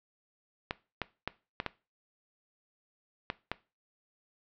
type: clicks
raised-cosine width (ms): 0.3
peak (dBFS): -15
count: 7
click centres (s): 0.709 / 1.017 / 1.276 / 1.601 / 1.663 / 3.301 / 3.516
effects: noise-tail reverb RT60 0.3 s tail -19 dB re dry + low-pass 4000 Hz 12 dB/octave